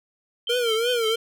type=tone with tremolo; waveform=sine; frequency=3127 Hz; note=G7; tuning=5 cents flat; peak=-24 dBFS; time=0.47-1.16 s; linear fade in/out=2 ms; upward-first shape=sine; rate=5.2 Hz; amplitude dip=75%
type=tone with vibrato; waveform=square; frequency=466.2 Hz; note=A#4; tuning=in tune; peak=-22 dBFS; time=0.49-1.16 s; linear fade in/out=10 ms; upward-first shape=triangle; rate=3 Hz; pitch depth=130 cents each way
effects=none

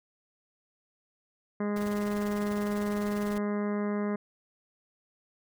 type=harmonic tone; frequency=206.4 Hz; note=G#3; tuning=10 cents flat; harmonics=1 / 2 / 3 / 4 / 5 / 6 / 7 / 8 / 9 / 10; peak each=-29 / -34 / -39 / -47 / -43 / -45 / -51 / -49 / -50 / -51 dBFS; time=1.6-4.16 s; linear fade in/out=5 ms
type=noise with tremolo; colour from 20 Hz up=pink; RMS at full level=-42 dBFS; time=1.76-3.38 s; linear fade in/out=2 ms; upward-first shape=triangle; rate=20 Hz; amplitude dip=75%
effects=none

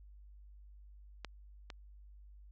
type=clicks; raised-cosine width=0.2 ms; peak=-23 / -27 dBFS; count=2; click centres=1.247 / 1.702 s; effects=added 50 Hz sine -53 dBFS peak until 2.51 s + low-pass 5000 Hz 12 dB/octave

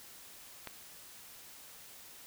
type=click; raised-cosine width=0.3 ms; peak=-25 dBFS; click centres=0.673 s; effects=white hiss -53 dBFS RMS until 2.26 s

